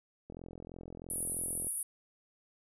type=click train; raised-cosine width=2 ms; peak=-33 dBFS; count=60; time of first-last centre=0.3-1.669 s; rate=43.1 Hz
type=band-pass noise; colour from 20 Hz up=white; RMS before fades=-37 dBFS; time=1.1-1.83 s; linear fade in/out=2 ms; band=9600 to 11000 Hz; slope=96 dB/octave
effects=none